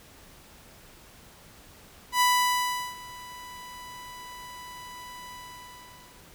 sawtooth tone with ADSR envelope, 990 Hz, B5, 4 cents sharp, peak -15 dBFS, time 2.12-6.27 s, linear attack 87 ms, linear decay 740 ms, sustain -22 dB, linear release 950 ms, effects pink hiss -52 dBFS RMS until 6.34 s

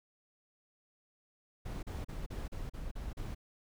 brown noise bursts, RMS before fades -40 dBFS, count 8, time 1.65-3.349 s, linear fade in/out 10 ms, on 180 ms, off 37 ms, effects none

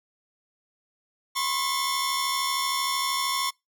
sawtooth tone cluster, 1011 / 1084 / 3504 / 5440 Hz, B5 / C#6 / A7 / F8, +40 / -39 / -8 / -46 cents, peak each -29 / -24 / -29 / -29 dBFS, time 1.35-3.51 s, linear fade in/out 20 ms, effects noise-tail reverb RT60 0.2 s tail -25 dB re dry

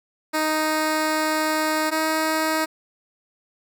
10% pulse tone pair in turn, 311.1 / 315.6 Hz, D#4 / D#4, 0 / +25 cents, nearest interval unison, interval 25 cents, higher second, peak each -12 dBFS, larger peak neither, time 0.33-1.91 / 1.91-2.66 s, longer first, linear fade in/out 20 ms, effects none

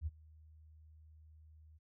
sine tone with ADSR envelope, 77.78 Hz, D#2, in tune, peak -33 dBFS, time 0.01-1.79 s, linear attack 56 ms, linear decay 30 ms, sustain -24 dB, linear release 25 ms, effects none

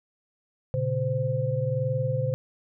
sine tone cluster, 118.3 / 139.6 / 517 Hz, A#2 / C#3 / C5, +26 / +13 / -21 cents, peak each -28 dBFS, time 0.74-2.34 s, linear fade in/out 0 ms, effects none

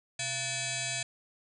sine tone with frequency modulation, 2305 Hz, D7, 33 cents flat, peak -31 dBFS, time 0.19-1.03 s, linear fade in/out 5 ms, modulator 811 Hz, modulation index 7.4, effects none

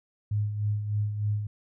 sine tone with tremolo, 104.6 Hz, G#2, 13 cents sharp, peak -23 dBFS, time 0.31-1.47 s, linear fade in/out 5 ms, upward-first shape sine, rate 3.3 Hz, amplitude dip 55%, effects none

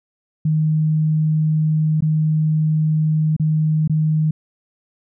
sine tone with dropouts, 155.56 Hz, D#3, in tune, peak -14 dBFS, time 0.45-4.31 s, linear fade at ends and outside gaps 5 ms, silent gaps 2.007-2.022 / 3.365-3.397 / 3.877-3.896 s, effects none

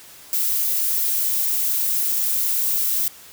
violet noise, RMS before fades -21 dBFS, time 0.33-3.08 s, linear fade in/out 0 ms, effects white hiss -44 dBFS RMS until 3.32 s

